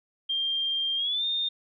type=tone with pitch glide; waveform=sine; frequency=3189 to 3642 Hz; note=G7 to A#7; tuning=+29 to -41 cents; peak=-25 dBFS; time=0.29-1.49 s; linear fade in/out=10 ms; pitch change=+230 cents; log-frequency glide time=0.96-1.25 s; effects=none